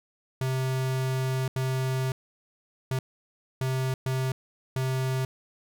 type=tone bursts at uneven times; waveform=square; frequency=130.8 Hz; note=C3; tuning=in tune; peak=-26 dBFS; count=6; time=0.41-1.48 / 1.56-2.12 / 2.91-2.99 / 3.61-3.94 / 4.06-4.32 / 4.76-5.25 s; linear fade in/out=2 ms; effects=none